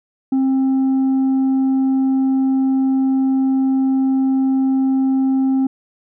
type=tone with tanh clipping; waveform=sine; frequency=265.6 Hz; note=C4; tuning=26 cents sharp; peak=-14 dBFS; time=0.32-5.67 s; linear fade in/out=5 ms; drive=3 dB; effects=none